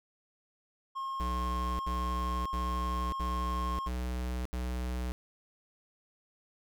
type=tone; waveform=triangle; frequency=1074 Hz; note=C6; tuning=45 cents sharp; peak=-32 dBFS; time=0.95-3.89 s; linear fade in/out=20 ms
type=tone bursts; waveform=square; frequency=62 Hz; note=B1; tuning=7 cents sharp; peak=-33 dBFS; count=6; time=1.2-5.12 s; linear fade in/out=0 ms; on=590 ms; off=76 ms
effects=none